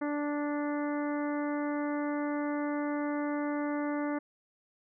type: harmonic tone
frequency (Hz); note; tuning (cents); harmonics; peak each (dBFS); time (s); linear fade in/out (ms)
292.8; D4; -5; 1 / 2 / 3 / 4 / 5 / 6 / 7; -31 / -37 / -41 / -43 / -45 / -47 / -48; 0.01-4.19; 10
effects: none